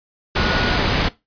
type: tone in noise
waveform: sine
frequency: 1457 Hz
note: F#6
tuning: 27 cents flat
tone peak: -26 dBFS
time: 0.36-0.78 s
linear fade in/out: 10 ms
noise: pink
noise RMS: -18 dBFS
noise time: 0.35-1.09 s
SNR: -11 dB
effects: noise-tail reverb RT60 0.2 s tail -18 dB re dry + resampled to 11025 Hz